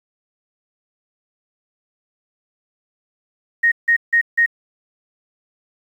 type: tone bursts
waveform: sine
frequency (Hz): 1864.7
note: A#6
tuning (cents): 0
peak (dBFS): -11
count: 4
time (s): 3.63-4.462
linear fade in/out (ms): 10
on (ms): 88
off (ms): 160
effects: 8-bit